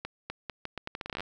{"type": "accelerating click train", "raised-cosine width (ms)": 0.3, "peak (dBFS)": -19, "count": 16, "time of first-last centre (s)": [0.05, 1.206], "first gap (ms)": 250, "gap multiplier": 0.79, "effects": []}